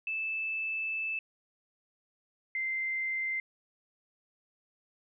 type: tone pair in turn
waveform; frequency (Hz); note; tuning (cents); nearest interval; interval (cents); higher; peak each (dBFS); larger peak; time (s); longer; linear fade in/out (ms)
sine; 2630 / 2083; E7 / C7; -5 / -8; major third; 403; first; -31 / -30; second; 0.07-1.19 / 2.55-3.4; first; 2
effects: none